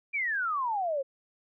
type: exponential sweep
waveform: sine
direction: down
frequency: 2401 to 523.3 Hz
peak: -27 dBFS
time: 0.13-1.03 s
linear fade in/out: 20 ms
effects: none